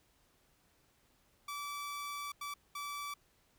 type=tone bursts at uneven times; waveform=sawtooth; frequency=1156 Hz; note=D6; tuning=28 cents flat; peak=-36 dBFS; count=3; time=1.48-2.32 / 2.41-2.54 / 2.75-3.14 s; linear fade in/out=5 ms; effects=pink hiss -71 dBFS RMS until 3.58 s